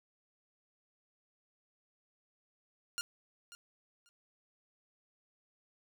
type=tone with echo; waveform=10% pulse; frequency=1406 Hz; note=F6; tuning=11 cents sharp; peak=-27 dBFS; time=2.98-3.01 s; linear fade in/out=0 ms; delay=540 ms; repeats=2; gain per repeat=-15 dB; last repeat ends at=4.09 s; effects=none